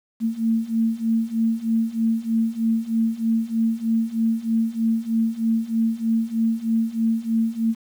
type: beating tone pair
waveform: sine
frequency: 224.1 / 227.3 Hz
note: A3 / A#3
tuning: +32 / -43 cents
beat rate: 3.2 Hz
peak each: -23 / -21 dBFS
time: 0.2-7.75 s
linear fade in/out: 50 ms
effects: 8-bit